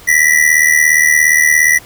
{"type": "ring-modulated tone", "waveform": "square", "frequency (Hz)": 1958, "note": "B6", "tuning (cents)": -15, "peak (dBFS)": -5, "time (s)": [0.07, 1.79], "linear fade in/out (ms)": 20, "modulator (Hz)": 38.6, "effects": ["pink hiss -38 dBFS RMS until 1.85 s"]}